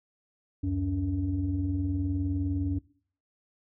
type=tone cluster; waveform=sine; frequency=71.6 / 91.2 / 283.7 Hz; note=D2 / F#2 / C#4; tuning=-43 / -24 / +40 cents; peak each=-36 / -28 / -29 dBFS; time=0.63-2.79 s; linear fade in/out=10 ms; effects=noise-tail reverb RT60 0.5 s tail -21 dB re dry + tanh soft clip ceiling -19 dBFS